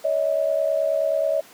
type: tone pair together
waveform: sine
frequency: 566.6 / 636 Hz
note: C#5 / D#5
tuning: +38 / +38 cents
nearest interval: major second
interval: 200 cents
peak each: -22 / -21 dBFS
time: 0.04-1.41 s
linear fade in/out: 10 ms
effects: pink hiss -47 dBFS RMS until 1.53 s + high-pass 300 Hz 12 dB/octave